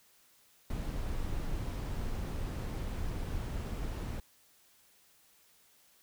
brown noise, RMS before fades -36 dBFS, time 0.7-4.2 s, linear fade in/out 2 ms, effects white hiss -65 dBFS RMS until 6.02 s

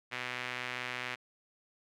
sawtooth tone with band-pass filter, 124.7 Hz, B2, 17 cents sharp, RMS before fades -39 dBFS, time 0.11-1.16 s, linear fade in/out 20 ms, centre 2200 Hz, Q 1.9, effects none

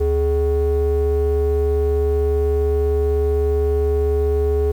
triangle ring-modulated tone, 172.3 Hz, F3, 23 cents flat, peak -10 dBFS, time 0-4.72 s, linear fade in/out 10 ms, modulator 246 Hz, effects 8-bit

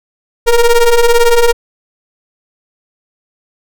square ring-modulated tone, 233.1 Hz, A#3, in tune, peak -3 dBFS, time 0.46-1.53 s, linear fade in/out 20 ms, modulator 242 Hz, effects none

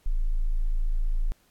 sine tone, 27.45 Hz, A0, 3 cents flat, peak -21 dBFS, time 0.06-1.32 s, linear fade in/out 0 ms, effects pink hiss -64 dBFS RMS until 1.5 s + AAC 64 kbps

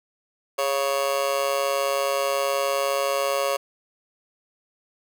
30% pulse tone with amplitude modulation, 554.4 Hz, C#5, in tune, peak -15 dBFS, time 0.58-3.57 s, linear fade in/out 10 ms, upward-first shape sine, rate 139 Hz, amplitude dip 90%, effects none

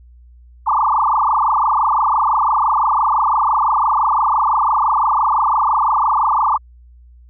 sine tone with frequency modulation, 1027 Hz, C6, 33 cents flat, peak -12 dBFS, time 0.66-6.58 s, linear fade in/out 20 ms, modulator 25.9 Hz, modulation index 7, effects added 60 Hz sine -41 dBFS peak until 7.29 s

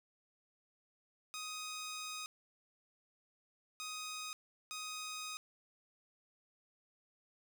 10% pulse tone bursts at uneven times, 1252 Hz, D#6, 10 cents sharp, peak -34 dBFS, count 3, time 1.34-2.26 / 3.8-4.33 / 4.71-5.37 s, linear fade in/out 0 ms, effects none

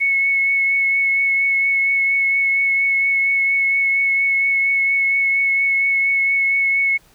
sine tone with vibrato, 2200 Hz, C#7, 14 cents flat, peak -14 dBFS, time 0-6.98 s, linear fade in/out 20 ms, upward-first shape triangle, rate 4.3 Hz, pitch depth 15 cents each way, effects pink hiss -53 dBFS RMS until 7.14 s

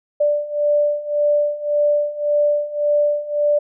sine beating tone pair, 587.3 / 589.1 Hz, D5 / D5, 0 / +5 cents, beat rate 1.8 Hz, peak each -20 / -17 dBFS, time 0.2-3.59 s, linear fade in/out 10 ms, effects none

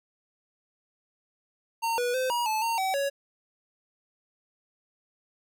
square tone with pitch steps, 916 / 487.4 / 515 / 956 / 869 / 918 / 762 / 558 Hz, A#5 / B4 / C5 / A#5 / A5 / A#5 / G5 / C#5, -31 / -23 / -28 / +43 / -22 / -27 / -49 / +11 cents, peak -26 dBFS, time 1.82-3.1 s, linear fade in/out 20 ms, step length 160 ms, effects none

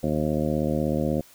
harmonic tone, 76.4 Hz, D#2, 31 cents flat, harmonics 1 / 2 / 3 / 4 / 5 / 6 / 7 / 8 / 9, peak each -33 / -28 / -27 / -30 / -33 / -38 / -29 / -36 / -38 dBFS, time 0.03-1.21 s, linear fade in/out 5 ms, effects white hiss -53 dBFS RMS until 1.34 s

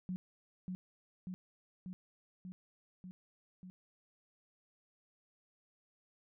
sine tone with echo, 183.5 Hz, F#3, 14 cents flat, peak -36 dBFS, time 0.09-0.16 s, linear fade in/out 0 ms, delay 590 ms, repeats 6, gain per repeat -2 dB, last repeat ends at 3.7 s, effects none

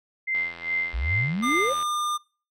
sine tone with tremolo, 2083 Hz, C7, 8 cents flat, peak -22 dBFS, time 0.27-1.7 s, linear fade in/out 10 ms, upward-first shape sine, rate 2.5 Hz, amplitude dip 95%
click train, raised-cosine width 0.3 ms, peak -24 dBFS, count 126, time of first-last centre 0.35-1.826 s, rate 84.7 Hz
sine exponential sweep, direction up, 51.8 to 579 Hz, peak -24 dBFS, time 0.93-1.74 s, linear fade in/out 20 ms
square tone, 1205 Hz, D6, 44 cents sharp, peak -25 dBFS, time 1.42-2.18 s, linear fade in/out 20 ms
effects noise-tail reverb RT60 0.4 s tail -25 dB re dry + low-pass 11000 Hz 12 dB/octave

